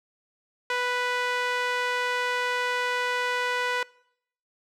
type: tone with band-pass filter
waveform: sawtooth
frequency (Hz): 493.9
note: B4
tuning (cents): 0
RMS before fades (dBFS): -27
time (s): 0.7-3.83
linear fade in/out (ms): 2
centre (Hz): 1800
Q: 0.99
effects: noise-tail reverb RT60 0.7 s tail -23 dB re dry